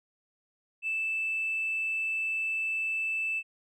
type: tone with tanh clipping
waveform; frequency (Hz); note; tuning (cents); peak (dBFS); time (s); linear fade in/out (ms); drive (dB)
triangle; 2638; E7; +1; -28; 0.82-3.43; 50; 4
effects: none